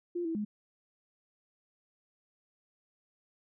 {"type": "tone with pitch steps", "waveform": "sine", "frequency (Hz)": [348.5, 327.3, 209.5], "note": ["F4", "E4", "G#3"], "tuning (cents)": [-4, -12, 15], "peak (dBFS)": -31, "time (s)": [0.15, 0.45], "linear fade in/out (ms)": 10, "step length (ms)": 100, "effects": []}